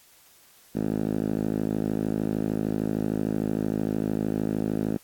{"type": "tone with band-pass filter", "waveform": "5% pulse", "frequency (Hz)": 53.2, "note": "G#1", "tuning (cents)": 42, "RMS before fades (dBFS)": -27, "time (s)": [0.75, 4.98], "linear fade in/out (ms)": 5, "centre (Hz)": 230, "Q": 1.7, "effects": ["white hiss -56 dBFS RMS until 5.03 s", "AAC 64 kbps"]}